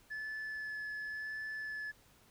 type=tone with vibrato; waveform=sine; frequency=1727 Hz; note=A6; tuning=33 cents flat; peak=-36 dBFS; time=0.1-1.92 s; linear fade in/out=20 ms; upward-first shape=sine; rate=0.92 Hz; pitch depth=12 cents each way; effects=tanh soft clip ceiling -38 dBFS + pink hiss -65 dBFS RMS until 2.3 s